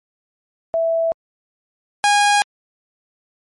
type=tone pair in turn; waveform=sine / sawtooth; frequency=659.3 / 820.1 Hz; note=E5 / G#5; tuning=0 / -22 cents; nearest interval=major third; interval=378 cents; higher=second; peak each=-15 / -8 dBFS; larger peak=second; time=0.74-1.12 / 2.04-2.42 s; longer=neither; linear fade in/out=0 ms; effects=MP3 48 kbps